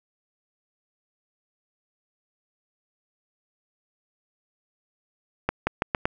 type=accelerating click train; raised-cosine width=0.5 ms; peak=-7 dBFS; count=5; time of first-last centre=5.49-6.055 s; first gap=180 ms; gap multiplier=0.84; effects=none